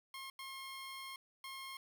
15% pulse tone bursts at uneven times, 1072 Hz, C6, 42 cents sharp, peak -39 dBFS, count 3, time 0.14-0.3 / 0.39-1.16 / 1.44-1.77 s, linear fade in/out 2 ms, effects 12-bit

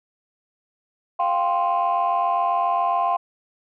sine chord, F suspended second, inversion none, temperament just, 698.5 / 785.8 / 1047.7 Hz, F5 / G5 / C6, 0 / +4 / +2 cents, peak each -21 / -23 / -21 dBFS, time 1.19-3.17 s, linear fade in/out 10 ms, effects tanh soft clip ceiling -13 dBFS

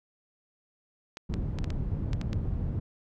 clicks, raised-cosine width 0.2 ms, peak -22 dBFS, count 8, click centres 1.171 / 1.34 / 1.587 / 1.643 / 1.704 / 2.132 / 2.214 / 2.331 s
white low-pass noise, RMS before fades -31 dBFS, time 1.29-2.8 s, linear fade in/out 10 ms, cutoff 120 Hz, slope 12 dB/octave
effects none

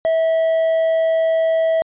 triangle tone with quantisation, 650 Hz, E5, 24 cents flat, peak -12 dBFS, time 0.05-1.82 s, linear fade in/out 0 ms, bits 7, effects resampled to 8000 Hz

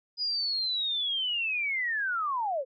sine linear sweep, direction down, 4978 to 493.9 Hz, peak -27 dBFS, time 0.17-2.65 s, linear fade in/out 50 ms, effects none

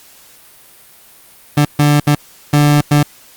30% pulse tone bursts at uneven times, 146.83 Hz, D3, in tune, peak -5 dBFS, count 5, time 1.57-1.65 / 1.79-2 / 2.07-2.15 / 2.53-2.81 / 2.91-3.03 s, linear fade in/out 5 ms, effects white hiss -43 dBFS RMS until 3.36 s + Opus 48 kbps

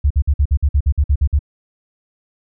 sine tone bursts, 71.5 Hz, D2, 46 cents flat, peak -10 dBFS, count 12, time 0.04-1.392 s, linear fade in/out 10 ms, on 65 ms, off 52 ms, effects none

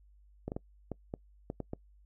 clicks, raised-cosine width 2 ms, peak -23 dBFS, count 8, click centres 0.48 / 0.519 / 0.565 / 0.917 / 1.139 / 1.501 / 1.603 / 1.734 s, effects noise-tail reverb RT60 0.1 s tail -24 dB re dry + added 50 Hz sine -58 dBFS peak until 2.05 s

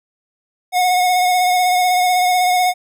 square tone with vibrato, 727 Hz, F#5, 31 cents flat, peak -13 dBFS, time 0.72-2.74 s, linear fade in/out 50 ms, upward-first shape sine, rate 16 Hz, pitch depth 23 cents each way, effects none

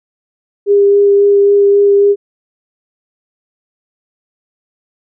sine tone with vibrato, 403 Hz, G4, 48 cents sharp, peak -5 dBFS, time 0.66-2.16 s, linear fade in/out 50 ms, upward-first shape sine, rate 3.7 Hz, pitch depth 10 cents each way, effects none

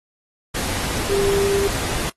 sine tone in noise, 397.7 Hz, G4, 25 cents sharp, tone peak -17 dBFS, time 1.09-1.68 s, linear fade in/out 10 ms, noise pink, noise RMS -25 dBFS, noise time 0.54-2.1 s, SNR +5 dB, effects noise-tail reverb RT60 0.1 s tail -21 dB re dry + AAC 32 kbps

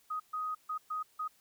sine tone bursts at uneven times, 1252 Hz, D#6, 10 cents sharp, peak -33 dBFS, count 5, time 0.1-0.2 / 0.33-0.55 / 0.69-0.78 / 0.9-1.03 / 1.19-1.28 s, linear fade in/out 10 ms, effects white hiss -67 dBFS RMS until 1.4 s

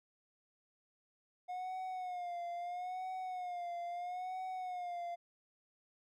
triangle tone with vibrato, 720 Hz, F#5, 47 cents flat, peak -37 dBFS, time 1.48-5.16 s, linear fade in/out 20 ms, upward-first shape sine, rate 0.76 Hz, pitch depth 67 cents each way, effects none

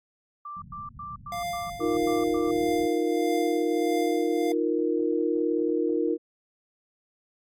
sine tone bursts, 1176 Hz, D6, 2 cents sharp, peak -35 dBFS, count 8, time 0.45-2.51 s, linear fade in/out 5 ms, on 170 ms, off 100 ms
white low-pass noise, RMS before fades -46 dBFS, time 0.56-2.87 s, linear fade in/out 10 ms, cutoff 200 Hz, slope 48 dB/octave
square tone with tremolo, 698.5 Hz, F5, in tune, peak -29 dBFS, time 1.32-4.52 s, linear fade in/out 2 ms, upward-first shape triangle, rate 1.6 Hz, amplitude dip 65%
sine chord, Eb suspended second, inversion none, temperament just, 311.1 / 350 / 466.7 Hz, Eb4 / F4 / Bb4, 0 / +4 / +2 cents, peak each -27 dBFS, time 1.79-6.18 s, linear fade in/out 50 ms
effects AAC 64 kbps

